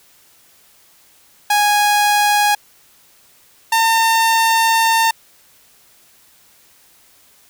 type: tone pair in turn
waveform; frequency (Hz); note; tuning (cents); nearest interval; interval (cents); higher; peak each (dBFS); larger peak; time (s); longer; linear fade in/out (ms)
sawtooth; 828 / 905.6; G#5 / A5; -5 / +50; major second; 155; second; -8; neither; 1.5-2.55 / 3.72-5.11; second; 5
effects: white hiss -51 dBFS RMS until 7.49 s